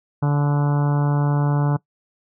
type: harmonic tone with a mistuned harmonic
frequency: 144.8 Hz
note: D3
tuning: 24 cents flat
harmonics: 1 / 2 / 3 / 4 / 5 / 6 / 7 / 8 / 9 / 10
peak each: -16 / -27 / -32 / -33 / -34 / -32 / -35 / -39 / -39 / -40 dBFS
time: 0.22-1.77 s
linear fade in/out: 10 ms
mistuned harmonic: 10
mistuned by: +27 cents
effects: noise-tail reverb RT60 0.1 s tail -21 dB re dry